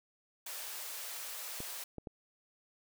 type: high-pass noise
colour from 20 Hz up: white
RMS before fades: -43 dBFS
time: 0.46-1.84 s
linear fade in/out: 5 ms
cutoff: 470 Hz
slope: 24 dB/octave
type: clicks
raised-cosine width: 2 ms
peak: -29 dBFS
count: 3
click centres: 1.604 / 1.983 / 2.072 s
effects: none